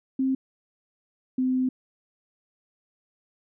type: tone pair in turn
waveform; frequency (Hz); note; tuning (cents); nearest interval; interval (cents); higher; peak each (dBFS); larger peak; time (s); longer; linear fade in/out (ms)
sine; 264.4 / 257; C4 / C4; +18 / -31; unison; 49; first; -21 / -21; neither; 0.19-0.35 / 1.38-1.69; second; 5
effects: none